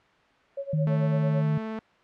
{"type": "tone with tremolo", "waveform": "sine", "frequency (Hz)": 554.4, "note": "C#5", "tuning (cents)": 0, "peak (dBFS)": -28, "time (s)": [0.57, 1.42], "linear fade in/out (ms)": 5, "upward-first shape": "sine", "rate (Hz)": 9, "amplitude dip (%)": 90}
{"type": "tone with pitch glide", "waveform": "sine", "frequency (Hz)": [154.5, 152.9], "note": ["D#3", "D#3"], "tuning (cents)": [-12, -30], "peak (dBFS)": -22, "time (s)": [0.73, 1.58], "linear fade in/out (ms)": 5, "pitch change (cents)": -18, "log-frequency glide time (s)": [0.84, 1.46]}
{"type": "tone with vibrato", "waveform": "sawtooth", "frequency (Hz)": 220, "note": "A3", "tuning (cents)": 0, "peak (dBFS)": -27, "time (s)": [0.87, 1.79], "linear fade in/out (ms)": 0, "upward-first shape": "triangle", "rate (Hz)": 18, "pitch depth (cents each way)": 8}
{"effects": ["white hiss -59 dBFS RMS until 2.03 s", "low-pass 2000 Hz 12 dB/octave"]}